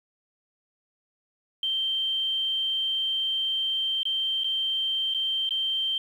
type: tone with dropouts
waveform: sine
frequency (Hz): 3136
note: G7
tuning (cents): 0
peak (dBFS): -24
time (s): 1.63-5.98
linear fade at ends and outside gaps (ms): 2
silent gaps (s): 4.032-4.053 / 4.436-4.443 / 5.139-5.146 / 5.492-5.507
effects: 9-bit